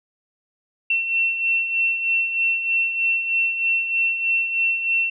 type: beating tone pair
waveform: sine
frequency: 2702 / 2705.2 Hz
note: E7 / E7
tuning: +42 / +44 cents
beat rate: 3.2 Hz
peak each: -27 / -19 dBFS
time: 0.9-5.1 s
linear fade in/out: 5 ms
effects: none